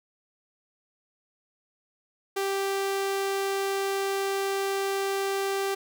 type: tone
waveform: sawtooth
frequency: 392 Hz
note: G4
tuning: in tune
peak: -22 dBFS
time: 2.36-5.75 s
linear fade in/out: 10 ms
effects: none